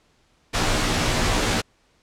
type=noise with comb filter; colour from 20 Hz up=pink; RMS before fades=-21 dBFS; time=0.53-1.62 s; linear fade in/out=20 ms; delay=15 ms; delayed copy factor=-0.8; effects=pink hiss -62 dBFS RMS until 2.02 s + low-pass 7000 Hz 12 dB/octave